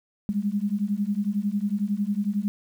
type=beating tone pair; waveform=sine; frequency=198.7 / 209.7 Hz; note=G3 / G#3; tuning=+24 / +17 cents; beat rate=11 Hz; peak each=-26 dBFS; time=0.29-2.48 s; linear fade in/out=0 ms; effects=9-bit